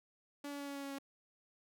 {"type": "tone with pitch steps", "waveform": "sawtooth", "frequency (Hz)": [286.5, 284.7, 282.9, 281.1, 279.3, 277.5, 275.8], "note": ["D4", "C#4", "C#4", "C#4", "C#4", "C#4", "C#4"], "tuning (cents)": [-43, 46, 35, 24, 13, 2, -9], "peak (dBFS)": -38, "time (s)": [0.44, 0.986], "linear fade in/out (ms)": 5, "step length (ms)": 78, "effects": []}